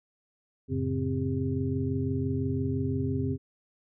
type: tone cluster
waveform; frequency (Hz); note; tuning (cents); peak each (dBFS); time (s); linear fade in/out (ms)
sine; 92.2 / 112.4 / 138.2 / 261.6 / 401.1; F#2 / A2 / C#3 / C4 / G4; -6 / +37 / -5 / 0 / +40; -32 / -36 / -32 / -31 / -35; 0.68-3.38; 50
effects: none